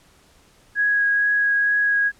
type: tone with vibrato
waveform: sine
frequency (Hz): 1656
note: G#6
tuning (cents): -5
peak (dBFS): -16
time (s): 0.75-2.12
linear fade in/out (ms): 50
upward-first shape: triangle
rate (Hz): 2.2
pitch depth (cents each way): 11
effects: pink hiss -55 dBFS RMS until 2.19 s + low-pass 11000 Hz 12 dB/octave